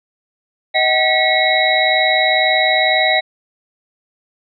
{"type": "tone cluster", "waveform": "sine", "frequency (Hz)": [631, 753, 1938, 2182, 3864], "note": ["D#5", "F#5", "B6", "C#7", "B7"], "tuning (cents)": [24, 30, -33, -28, -39], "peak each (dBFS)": -18, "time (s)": [0.74, 3.21], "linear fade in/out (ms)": 20, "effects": []}